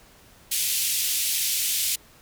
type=band-pass noise; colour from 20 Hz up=white; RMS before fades=-25 dBFS; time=0.51-1.96 s; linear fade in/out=10 ms; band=2500 to 15000 Hz; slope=24 dB/octave; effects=pink hiss -53 dBFS RMS until 2.21 s